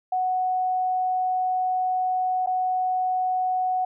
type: tone with dropouts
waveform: sine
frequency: 740 Hz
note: F#5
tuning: in tune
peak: -21 dBFS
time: 0.12-3.85 s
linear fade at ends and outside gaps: 5 ms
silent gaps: 2.462-2.471 s
effects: none